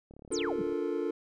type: click train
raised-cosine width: 2 ms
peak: -37 dBFS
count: 23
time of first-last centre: 0.11-0.725 s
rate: 35.8 Hz
type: chord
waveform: triangle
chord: Bb major seventh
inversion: first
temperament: just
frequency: 291.4 / 349.6 / 437 / 466.2 Hz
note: D4 / F4 / A4 / Bb4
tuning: -13 / +2 / -12 / 0 cents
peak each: -34 / -32 / -32 / -36 dBFS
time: 0.31-1.11 s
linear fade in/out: 5 ms
type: exponential sweep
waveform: sine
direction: down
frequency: 9680 to 152.3 Hz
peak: -35 dBFS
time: 0.32-0.62 s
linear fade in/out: 5 ms
effects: none